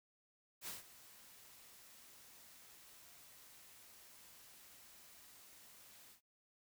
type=noise with ADSR envelope; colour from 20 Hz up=white; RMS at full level=-45 dBFS; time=0.61-6.21 s; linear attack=65 ms; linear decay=150 ms; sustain=-16 dB; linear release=100 ms; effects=noise-tail reverb RT60 0.1 s tail -17 dB re dry